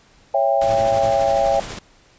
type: chord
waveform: sine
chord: C# diminished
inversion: none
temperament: just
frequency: 554.4 / 665.2 / 798.3 Hz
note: C#5 / E5 / G5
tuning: 0 / +16 / +31 cents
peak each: -19 dBFS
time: 0.34-1.6 s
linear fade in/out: 5 ms
type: noise with tremolo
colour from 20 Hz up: pink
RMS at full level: -30 dBFS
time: 0.61-1.79 s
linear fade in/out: 5 ms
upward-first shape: sine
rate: 12 Hz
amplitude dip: 35%
type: tone bursts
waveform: sawtooth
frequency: 110 Hz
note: A2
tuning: in tune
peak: -25 dBFS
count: 4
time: 0.68-1.107 s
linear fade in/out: 5 ms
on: 76 ms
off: 41 ms
effects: pink hiss -53 dBFS RMS until 2.18 s + resampled to 16000 Hz